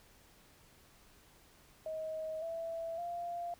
sine tone with pitch steps, 632 / 661.9 / 693.2 Hz, D#5 / E5 / F5, +27 / +7 / -13 cents, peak -37 dBFS, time 1.86-3.54 s, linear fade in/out 2 ms, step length 560 ms, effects pink hiss -63 dBFS RMS until 3.59 s

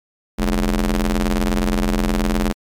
sawtooth ring-modulated tone, 88.4 Hz, F2, 22 cents sharp, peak -9 dBFS, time 0.38-2.53 s, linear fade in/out 20 ms, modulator 123 Hz, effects MP3 96 kbps

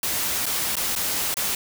white noise with dropouts, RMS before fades -25 dBFS, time 0.03-1.55 s, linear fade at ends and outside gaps 2 ms, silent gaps 0.457-0.464 / 0.755-0.767 / 0.953-0.961 / 1.342-1.369 s, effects none

